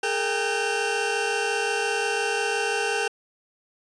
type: tone cluster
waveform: 40% pulse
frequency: 414.3 / 460 / 794 / 1530 / 2732 Hz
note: G#4 / A#4 / G5 / G6 / F7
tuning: -4 / -23 / +22 / -42 / -39 cents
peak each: -29 dBFS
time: 0.03-3.08 s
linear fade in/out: 5 ms
effects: resampled to 22050 Hz